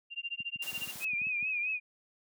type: tone with tremolo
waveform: sine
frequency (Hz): 2784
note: F7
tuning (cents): -6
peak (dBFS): -32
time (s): 0.1-0.93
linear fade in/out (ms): 50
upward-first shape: sine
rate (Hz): 14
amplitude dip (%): 100
type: clicks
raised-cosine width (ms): 5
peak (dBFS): -35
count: 11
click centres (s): 0.404 / 0.559 / 0.729 / 0.778 / 0.819 / 0.875 / 0.958 / 1.134 / 1.217 / 1.269 / 1.427
type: noise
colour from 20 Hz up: white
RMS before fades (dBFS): -44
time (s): 0.62-1.05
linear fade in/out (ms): 5
type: tone with vibrato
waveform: sine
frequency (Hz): 2479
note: D#7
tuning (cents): -7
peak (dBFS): -30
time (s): 1-1.8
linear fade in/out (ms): 50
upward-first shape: triangle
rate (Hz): 4.6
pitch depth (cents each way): 88
effects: high-pass 150 Hz 12 dB/octave